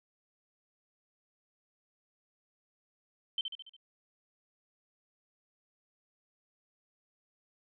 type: tone with echo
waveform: sine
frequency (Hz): 3101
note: G7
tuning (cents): -19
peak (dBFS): -29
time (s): 3.38-3.41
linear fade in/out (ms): 2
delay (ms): 71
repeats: 5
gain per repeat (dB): -5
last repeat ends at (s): 3.765
effects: none